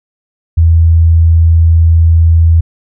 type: tone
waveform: sine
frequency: 82.41 Hz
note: E2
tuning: in tune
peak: -3 dBFS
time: 0.57-2.61 s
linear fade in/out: 10 ms
effects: none